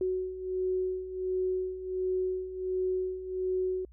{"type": "beating tone pair", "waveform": "sine", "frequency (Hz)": [370, 371.4], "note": ["F#4", "F#4"], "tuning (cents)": [0, 7], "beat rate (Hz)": 1.4, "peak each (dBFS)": [-35, -30], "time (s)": [0.01, 3.85], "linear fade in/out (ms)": 2, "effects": ["added 60 Hz sine -51 dBFS peak until 3.92 s"]}